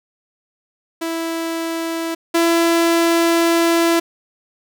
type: tone pair in turn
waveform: sawtooth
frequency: 329.8 / 335.4 Hz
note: E4 / E4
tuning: +1 / +30 cents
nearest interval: unison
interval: 29 cents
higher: second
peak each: -17 / -9 dBFS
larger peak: second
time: 1.01-2.15 / 2.34-4 s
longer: second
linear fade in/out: 10 ms
effects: none